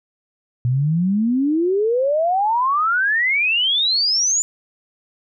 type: exponential sweep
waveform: sine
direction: up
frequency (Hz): 118.8 to 7100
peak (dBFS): -15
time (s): 0.65-4.42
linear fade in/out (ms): 0
effects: none